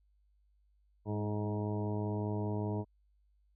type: harmonic tone with a mistuned harmonic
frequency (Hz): 105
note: G#2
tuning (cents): +19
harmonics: 1 / 2 / 3 / 4 / 5 / 6 / 7 / 8 / 9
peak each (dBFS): -35 / -39 / -41 / -41 / -52 / -45 / -52 / -51 / -47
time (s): 1.05-2.85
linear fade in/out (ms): 50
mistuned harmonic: 2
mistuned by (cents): -27
effects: added 50 Hz sine -67 dBFS peak until 3.55 s